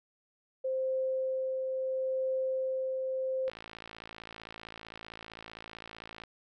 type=tone with tremolo; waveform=sine; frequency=523.3 Hz; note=C5; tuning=in tune; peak=-28 dBFS; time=0.64-3.5 s; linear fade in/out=10 ms; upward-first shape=triangle; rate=0.74 Hz; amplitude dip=30%
type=click train; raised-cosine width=0.3 ms; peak=-28 dBFS; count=154; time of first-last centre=3.48-6.237 s; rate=55.5 Hz
effects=none